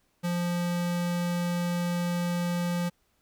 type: tone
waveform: square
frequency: 174.61 Hz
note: F3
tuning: in tune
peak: -27 dBFS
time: 0.23-2.9 s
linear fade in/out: 20 ms
effects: pink hiss -71 dBFS RMS until 3.21 s